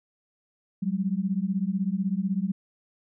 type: beating tone pair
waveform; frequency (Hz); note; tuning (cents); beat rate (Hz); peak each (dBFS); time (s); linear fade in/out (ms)
sine; 184.3 / 200.3; F#3 / G3; -7 / +38; 16; -27; 0.82-2.52; 10
effects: none